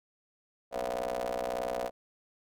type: ring-modulated tone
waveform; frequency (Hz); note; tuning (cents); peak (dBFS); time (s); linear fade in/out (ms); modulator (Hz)
25% pulse; 61.74; B1; 0; -25; 0.71-1.91; 50; 609
effects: none